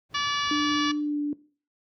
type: noise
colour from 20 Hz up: brown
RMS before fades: -43 dBFS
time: 0.09-0.93 s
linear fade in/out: 50 ms
type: harmonic tone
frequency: 577 Hz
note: D5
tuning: 31 cents flat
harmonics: 2 / 3 / 4 / 5 / 6 / 7 / 8 / 9 / 10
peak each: -28 / -32 / -36 / -32 / -34 / -39 / -38 / -42 / -40 dBFS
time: 0.14-0.92 s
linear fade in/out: 10 ms
type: tone with pitch glide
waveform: sine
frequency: 297.3 to 292.7 Hz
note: D4 to D4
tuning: +21 to -6 cents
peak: -24 dBFS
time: 0.51-1.33 s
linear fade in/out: 2 ms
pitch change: -27 cents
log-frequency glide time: 0.99-1.21 s
effects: noise-tail reverb RT60 0.4 s tail -19 dB re dry + high-pass 100 Hz 12 dB/octave